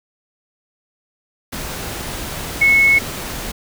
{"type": "tone in noise", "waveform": "sine", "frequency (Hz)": 2194, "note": "C#7", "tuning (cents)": -18, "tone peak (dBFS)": -9, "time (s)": [2.61, 2.99], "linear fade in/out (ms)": 10, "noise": "pink", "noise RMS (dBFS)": -27, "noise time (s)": [1.52, 3.52], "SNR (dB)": 15, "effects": []}